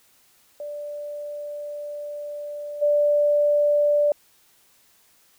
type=tone with level steps; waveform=sine; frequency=587 Hz; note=D5; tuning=1 cent flat; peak=-30 / -16 dBFS; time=0.6-4.12 s; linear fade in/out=2 ms; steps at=2.81 s; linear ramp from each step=20 ms; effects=white hiss -59 dBFS RMS until 5.38 s